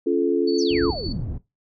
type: chord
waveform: sine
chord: Db augmented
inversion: none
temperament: just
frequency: 277.2 / 346.5 / 433.1 Hz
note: Db4 / F4 / A4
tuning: 0 / -14 / -27 cents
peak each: -23 / -21 / -22 dBFS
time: 0.06-0.91 s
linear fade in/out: 10 ms
type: tone with tremolo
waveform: sine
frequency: 4470 Hz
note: C#8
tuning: 14 cents sharp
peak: -29 dBFS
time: 0.47-1.13 s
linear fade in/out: 10 ms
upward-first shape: sine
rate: 14 Hz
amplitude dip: 50%
type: exponential sweep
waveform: sine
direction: down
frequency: 6620 to 48.46 Hz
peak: -29 dBFS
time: 0.58-1.38 s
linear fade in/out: 10 ms
type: low-pass noise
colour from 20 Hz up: pink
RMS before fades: -31 dBFS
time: 0.7-1.38 s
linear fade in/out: 5 ms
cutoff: 230 Hz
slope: 12 dB/octave
effects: noise-tail reverb RT60 0.2 s tail -17 dB re dry